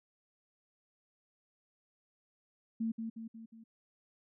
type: tone with echo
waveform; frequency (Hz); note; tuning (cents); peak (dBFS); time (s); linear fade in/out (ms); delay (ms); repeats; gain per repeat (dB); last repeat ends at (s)
sine; 225.6; A3; +44; -31; 2.8-2.92; 10; 180; 4; -5; 3.64
effects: none